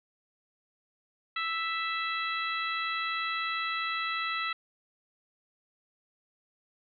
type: harmonic tone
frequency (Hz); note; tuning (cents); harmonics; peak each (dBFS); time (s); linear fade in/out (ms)
659.3; E5; 0; 2 / 3 / 4 / 5 / 6; -33 / -35 / -37 / -41 / -39; 1.36-4.53; 5
effects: none